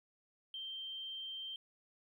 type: tone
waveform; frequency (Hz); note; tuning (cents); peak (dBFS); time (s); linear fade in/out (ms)
triangle; 3141; G7; +3; -38; 0.54-1.56; 2
effects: tanh soft clip ceiling -40 dBFS